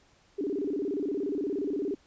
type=tone with vibrato; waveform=sine; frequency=340 Hz; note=F4; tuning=46 cents flat; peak=-28 dBFS; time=0.38-1.95 s; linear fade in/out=10 ms; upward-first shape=square; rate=17 Hz; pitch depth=280 cents each way; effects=pink hiss -63 dBFS RMS until 2.06 s + resampled to 16000 Hz